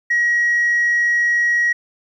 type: tone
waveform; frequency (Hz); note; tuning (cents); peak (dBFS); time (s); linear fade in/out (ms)
sine; 1903; A#6; +35; -12; 0.1-1.73; 10
effects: tanh soft clip ceiling -11 dBFS + 9-bit